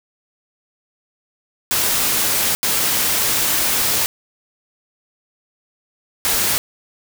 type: noise bursts at uneven times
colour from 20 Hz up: white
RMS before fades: -18 dBFS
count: 3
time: 1.71-2.55 / 2.63-4.06 / 6.25-6.58 s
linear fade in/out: 0 ms
effects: none